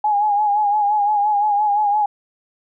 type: tone with vibrato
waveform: sine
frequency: 830.6 Hz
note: G#5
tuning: in tune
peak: -14 dBFS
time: 0.04-2.06 s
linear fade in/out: 5 ms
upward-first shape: sine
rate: 5.8 Hz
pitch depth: 50 cents each way
effects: none